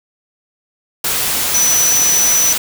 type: tone in noise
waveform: sine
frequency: 5960 Hz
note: F#8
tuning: 12 cents sharp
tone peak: -11 dBFS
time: 1.54-2.53 s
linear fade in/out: 5 ms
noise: white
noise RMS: -17 dBFS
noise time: 1.04-2.58 s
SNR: +3 dB
effects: none